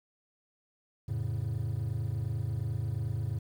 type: chord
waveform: triangle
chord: F augmented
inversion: none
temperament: equal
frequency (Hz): 87.31 / 110 / 138.59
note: F2 / A2 / C#3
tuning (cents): 0 / 0 / 0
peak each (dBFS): -35 / -30 / -34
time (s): 1.08-3.39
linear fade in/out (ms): 10
effects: tanh soft clip ceiling -21 dBFS + 10-bit